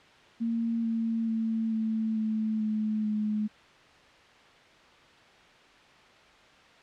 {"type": "tone with pitch steps", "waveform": "sine", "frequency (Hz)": [230, 227, 224, 221, 218.1, 215.2, 212.4], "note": ["A#3", "A#3", "A3", "A3", "A3", "A3", "G#3"], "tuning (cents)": [-23, -46, 31, 8, -15, -38, 39], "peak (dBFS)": -26, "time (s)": [0.4, 3.48], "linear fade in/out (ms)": 20, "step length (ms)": 440, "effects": ["white hiss -55 dBFS RMS until 6.82 s", "low-pass 3000 Hz 12 dB/octave"]}